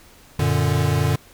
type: chord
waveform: square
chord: Gb augmented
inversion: none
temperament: equal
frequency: 92.5 / 116.54 / 146.83 Hz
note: Gb2 / Bb2 / D3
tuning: 0 / 0 / 0 cents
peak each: -23 / -23 / -21 dBFS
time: 0.39-1.16 s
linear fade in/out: 5 ms
effects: pink hiss -49 dBFS RMS until 1.33 s